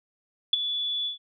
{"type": "tone with ADSR envelope", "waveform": "sine", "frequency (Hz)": 3441, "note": "A7", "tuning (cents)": -39, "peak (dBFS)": -14, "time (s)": [0.53, 1.18], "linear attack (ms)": 4, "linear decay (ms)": 16, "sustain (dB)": -12, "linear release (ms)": 120, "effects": []}